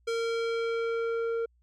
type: tone with low-pass filter sweep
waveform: square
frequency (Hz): 460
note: A#4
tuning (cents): -23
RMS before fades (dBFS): -30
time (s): 0.07-1.46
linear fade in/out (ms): 10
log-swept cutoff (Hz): 6700 to 1000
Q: 0.89
effects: added 60 Hz sine -63 dBFS peak until 1.62 s